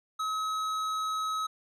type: tone with tanh clipping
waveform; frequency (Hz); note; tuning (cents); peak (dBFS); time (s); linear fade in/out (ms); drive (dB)
triangle; 1280; D#6; +49; -31; 0.19-1.47; 10; 17
effects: none